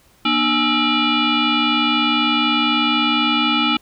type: tone with frequency modulation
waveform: sine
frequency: 1313 Hz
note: E6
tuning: 7 cents flat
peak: -14 dBFS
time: 0.25-3.77 s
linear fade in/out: 5 ms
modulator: 538 Hz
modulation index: 3.9
effects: pink hiss -54 dBFS RMS until 3.81 s